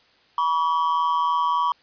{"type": "ring-modulated tone", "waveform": "triangle", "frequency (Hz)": 1053, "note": "C6", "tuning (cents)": 11, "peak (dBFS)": -14, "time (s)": [0.38, 1.72], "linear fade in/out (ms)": 2, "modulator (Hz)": 81.7, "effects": ["white hiss -58 dBFS RMS until 1.82 s", "resampled to 11025 Hz"]}